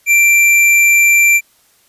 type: tone with hard clipping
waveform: sine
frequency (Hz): 2355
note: D7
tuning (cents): +4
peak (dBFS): -8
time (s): 0.06-1.41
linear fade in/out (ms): 50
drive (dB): 13
effects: white hiss -53 dBFS RMS until 1.88 s + resampled to 32000 Hz